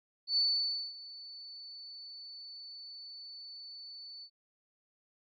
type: tone with ADSR envelope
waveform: sine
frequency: 4487 Hz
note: C#8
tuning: 20 cents sharp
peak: -25 dBFS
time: 0.27-4.3 s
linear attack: 100 ms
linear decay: 560 ms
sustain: -20 dB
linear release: 69 ms
effects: AAC 48 kbps